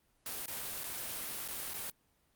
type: noise with dropouts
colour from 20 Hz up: white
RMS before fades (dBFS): -40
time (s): 0.26-1.9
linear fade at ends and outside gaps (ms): 2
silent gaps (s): 0.459-0.48 / 0.836-0.84 / 1.479-1.484 / 1.736-1.74
effects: pink hiss -73 dBFS RMS until 2.35 s + Opus 32 kbps